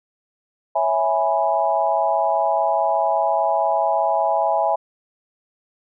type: chord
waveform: sine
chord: C# minor seventh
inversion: none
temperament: equal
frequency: 554.4 / 659.3 / 830.6 / 987.8 Hz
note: C#5 / E5 / G#5 / B5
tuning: 0 / 0 / 0 / 0 cents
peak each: -26 / -20 / -20 / -25 dBFS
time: 0.75-4.76 s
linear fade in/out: 10 ms
effects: none

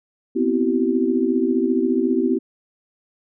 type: chord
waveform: sine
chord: C major seventh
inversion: third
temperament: equal with one note detuned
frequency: 246.9 / 261.6 / 329.6 / 383 Hz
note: B3 / C4 / E4 / G4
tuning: 0 / 0 / 0 / -40 cents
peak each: -22 dBFS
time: 0.35-2.39 s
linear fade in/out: 20 ms
effects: none

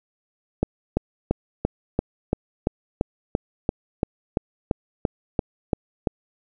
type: click train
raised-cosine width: 2 ms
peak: -6 dBFS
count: 17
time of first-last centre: 0.63-6.072 s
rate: 2.94 Hz
effects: none

